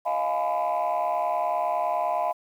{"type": "chord", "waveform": "sine", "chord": "F half-diminished seventh", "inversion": "third", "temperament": "just", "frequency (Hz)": [628.6, 698.5, 838.1, 1005.8], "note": ["Eb5", "F5", "Ab5", "Cb6"], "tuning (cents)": [18, 0, 16, 31], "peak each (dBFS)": [-28, -25, -29, -28], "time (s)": [0.05, 2.33], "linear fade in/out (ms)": 20, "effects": ["tanh soft clip ceiling -18 dBFS", "9-bit"]}